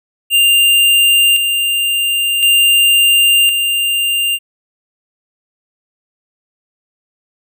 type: tone with tremolo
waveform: square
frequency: 2794 Hz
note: F7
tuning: in tune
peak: -8 dBFS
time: 0.3-4.39 s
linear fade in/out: 50 ms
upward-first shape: square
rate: 0.47 Hz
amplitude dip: 45%
effects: none